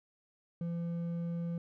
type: tone with hard clipping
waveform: sine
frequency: 170 Hz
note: F3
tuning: 46 cents flat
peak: -35 dBFS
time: 0.61-1.58 s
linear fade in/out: 2 ms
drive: 5 dB
effects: none